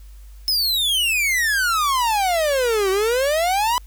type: exponential two-way sweep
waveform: 45% pulse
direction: down then up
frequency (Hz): 5240 to 373 to 1010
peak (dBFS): -17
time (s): 0.48-3.78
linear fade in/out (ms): 0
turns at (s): 2.9
effects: added 50 Hz sine -38 dBFS peak until 3.86 s + white hiss -56 dBFS RMS until 3.86 s